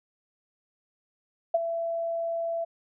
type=tone with ADSR envelope; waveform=sine; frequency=669 Hz; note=E5; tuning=25 cents sharp; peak=-17 dBFS; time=1.54-2.65 s; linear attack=7 ms; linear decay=29 ms; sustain=-10 dB; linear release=15 ms; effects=none